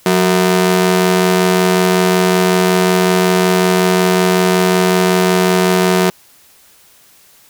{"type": "ring-modulated tone", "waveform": "sawtooth", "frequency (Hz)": 277.2, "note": "C#4", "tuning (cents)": 0, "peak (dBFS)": -3, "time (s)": [0.06, 6.1], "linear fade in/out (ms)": 0, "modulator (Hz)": 95.9, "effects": ["white hiss -47 dBFS RMS until 7.49 s"]}